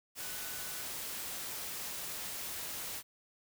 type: tone in noise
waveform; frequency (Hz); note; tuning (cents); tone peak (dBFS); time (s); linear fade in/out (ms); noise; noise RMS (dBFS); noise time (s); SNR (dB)
sine; 1486; F#6; +7; -52; 0.18-0.86; 50; white; -41; 0.15-3.03; -14
effects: none